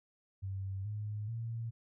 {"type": "tone with pitch steps", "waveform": "sine", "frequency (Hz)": [96.6, 105.34, 114.88], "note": ["G2", "G#2", "A#2"], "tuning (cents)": [-25, 25, -25], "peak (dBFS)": -36, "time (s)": [0.42, 1.71], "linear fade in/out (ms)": 20, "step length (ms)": 430, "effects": []}